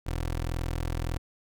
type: tone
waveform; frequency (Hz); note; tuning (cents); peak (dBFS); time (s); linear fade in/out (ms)
20% pulse; 41.7; E1; +21; -24; 0.06-1.18; 10
effects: none